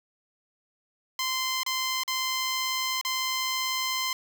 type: tone with dropouts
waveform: 10% pulse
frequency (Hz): 1038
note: C6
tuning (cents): -14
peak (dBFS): -18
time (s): 1.19-4.13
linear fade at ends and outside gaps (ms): 2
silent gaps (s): 1.633-1.663 / 2.035-2.078 / 3.013-3.049
effects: none